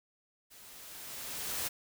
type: noise with level ramp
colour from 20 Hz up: white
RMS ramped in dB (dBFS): -55 to -34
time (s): 0.5-1.69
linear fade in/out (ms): 20
effects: none